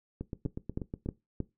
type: two click trains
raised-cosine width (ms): 3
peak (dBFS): -19 / -23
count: 4 / 8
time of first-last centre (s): 0.46-1.403 / 0.21-1.061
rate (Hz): 3.18 / 8.23
effects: noise-tail reverb RT60 0.2 s tail -18 dB re dry